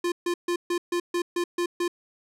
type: tone bursts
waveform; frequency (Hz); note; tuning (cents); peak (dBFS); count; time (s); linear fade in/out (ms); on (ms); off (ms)
square; 349.2; F4; 0; -24; 9; 0.04-1.88; 5; 80; 140
effects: low-pass 11000 Hz 12 dB/octave